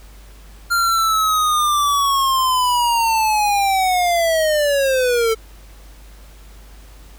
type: linear sweep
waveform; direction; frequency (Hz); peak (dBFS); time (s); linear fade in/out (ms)
square; down; 1396.9 to 440; -15; 0.7-5.35; 20
effects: added 50 Hz sine -39 dBFS peak until 7.18 s + pink hiss -48 dBFS RMS until 7.18 s